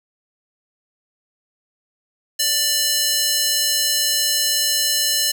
square tone with high-pass filter, 591 Hz, D5, 11 cents sharp, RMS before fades -19 dBFS, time 2.39-5.32 s, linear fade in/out 10 ms, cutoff 4100 Hz, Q 0.99, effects none

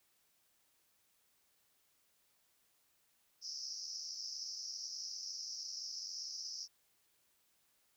white band-pass noise, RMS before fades -45 dBFS, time 3.41-6.68 s, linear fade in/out 50 ms, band 5000 to 5700 Hz, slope 96 dB/octave, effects white hiss -75 dBFS RMS until 7.96 s

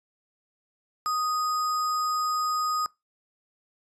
sine tone with sample-and-hold, 1244.5 Hz, D#6, in tune, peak -24 dBFS, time 1.06-2.86 s, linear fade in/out 0 ms, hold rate 6300 Hz, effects noise-tail reverb RT60 0.2 s tail -22 dB re dry + resampled to 24000 Hz

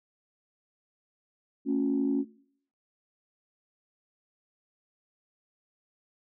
sine tone cluster, 225.1 / 277 / 356.7 Hz, A3 / C#4 / F4, +40 / -1 / +37 cents, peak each -30 / -25 / -33 dBFS, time 1.65-2.25 s, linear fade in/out 50 ms, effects noise-tail reverb RT60 0.6 s tail -20 dB re dry + tanh soft clip ceiling -17 dBFS

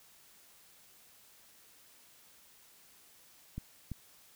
clicks, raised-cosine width 5 ms, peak -26 dBFS, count 2, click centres 3.58 / 3.917 s, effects white hiss -61 dBFS RMS until 4.35 s

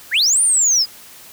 sine linear two-way sweep, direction up then down, 1400 to 9397 to 4815 Hz, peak -9 dBFS, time 0.11-0.86 s, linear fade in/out 50 ms, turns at 0.42 s, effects tanh soft clip ceiling -11 dBFS + white hiss -41 dBFS RMS until 1.32 s

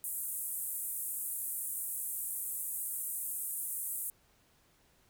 pink band-pass noise, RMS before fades -38 dBFS, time 0.04-4.1 s, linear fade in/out 0 ms, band 8600 to 16000 Hz, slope 48 dB/octave, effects pink hiss -68 dBFS RMS until 5.09 s

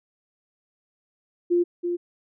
sine tone with echo, 349.2 Hz, F4, in tune, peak -17 dBFS, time 1.5-1.64 s, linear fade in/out 20 ms, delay 330 ms, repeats 1, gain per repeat -6 dB, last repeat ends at 1.97 s, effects none

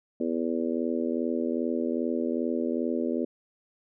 harmonic tone, 82.5 Hz, E2, 2 cents sharp, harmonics 3 / 4 / 5 / 6 / 7, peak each -29 / -31 / -33 / -35 / -36 dBFS, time 0.2-3.25 s, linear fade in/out 5 ms, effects none

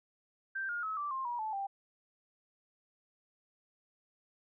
sine tone with pitch steps, 1568 / 1421.3 / 1288.4 / 1167.9 / 1058.7 / 959.7 / 869.9 / 788.5 Hz, G6 / F6 / E6 / D6 / C6 / B5 / A5 / G5, 0 / +30 / -40 / -10 / +20 / -50 / -20 / +10 cents, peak -34 dBFS, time 0.55-1.67 s, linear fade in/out 10 ms, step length 140 ms, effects none

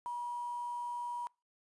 sine tone with quantisation, 963 Hz, B5, 44 cents flat, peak -36 dBFS, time 0.06-1.27 s, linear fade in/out 0 ms, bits 9, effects noise-tail reverb RT60 0.3 s tail -26 dB re dry + resampled to 24000 Hz

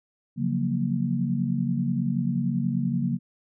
sine chord, Gb major seventh, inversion second, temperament equal, 138.59 / 174.61 / 185 / 233.1 Hz, Db3 / F3 / Gb3 / Bb3, 0 / 0 / 0 / 0 cents, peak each -28 / -30 / -29 / -27 dBFS, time 0.36-3.19 s, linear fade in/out 50 ms, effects none

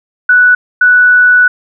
sine tone pair in turn, 1480 / 1480 Hz, F#6 / F#6, 0 / 0 cents, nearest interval unison, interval 0 cents, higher neither, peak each -3 dBFS, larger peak neither, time 0.29-0.55 / 0.81-1.48 s, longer second, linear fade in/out 5 ms, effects none

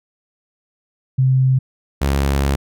sine / sawtooth tone pair in turn, 130.81 / 69.29 Hz, C3 / C#2, 0 / 0 cents, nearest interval major seventh, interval 1100 cents, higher first, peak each -11 dBFS, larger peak neither, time 1.18-1.59 / 2.01-2.56 s, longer second, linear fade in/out 10 ms, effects none

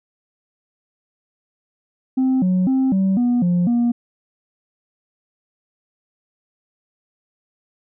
sine tone with pitch steps, 260.7 / 183.8 / 263.6 / 191.7 / 243.3 / 176.2 / 238.3 Hz, C4 / F#3 / C4 / G3 / B3 / F3 / A#3, -6 / -11 / +13 / -38 / -26 / +16 / +38 cents, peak -12 dBFS, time 2.17-3.92 s, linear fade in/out 10 ms, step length 250 ms, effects tanh soft clip ceiling -13 dBFS

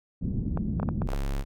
white low-pass noise, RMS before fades -29 dBFS, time 0.21-1.08 s, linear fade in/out 10 ms, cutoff 220 Hz, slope 24 dB/octave
clicks, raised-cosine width 1 ms, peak -17 dBFS, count 7, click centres 0.574 / 0.799 / 0.83 / 0.889 / 1.019 / 1.089 / 1.134 s
square tone, 34.35 Hz, C#1, 15 cents flat, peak -27 dBFS, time 1.06-1.45 s, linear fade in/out 50 ms
effects none

